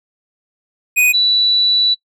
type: tone pair in turn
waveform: square / sine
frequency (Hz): 2489 / 3951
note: D#7 / B7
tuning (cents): 0 / 0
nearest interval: minor sixth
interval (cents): 800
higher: second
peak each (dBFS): -10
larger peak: neither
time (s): 0.96-1.13 / 1.13-1.95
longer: second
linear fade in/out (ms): 20
effects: noise-tail reverb RT60 0.1 s tail -23 dB re dry